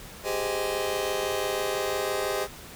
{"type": "chord", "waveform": "sawtooth", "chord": "Ab major seventh", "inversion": "third", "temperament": "just", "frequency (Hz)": [389.3, 415.3, 519.1, 623], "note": ["G4", "Ab4", "C5", "Eb5"], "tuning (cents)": [-12, 0, -14, 2], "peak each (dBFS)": -28, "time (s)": [0.23, 2.48], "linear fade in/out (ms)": 50, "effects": ["pink hiss -44 dBFS RMS until 2.75 s"]}